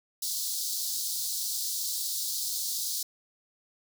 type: high-pass noise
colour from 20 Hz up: pink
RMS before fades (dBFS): -32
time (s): 0.22-3.03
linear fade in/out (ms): 5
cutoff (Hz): 4000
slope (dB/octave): 48
effects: none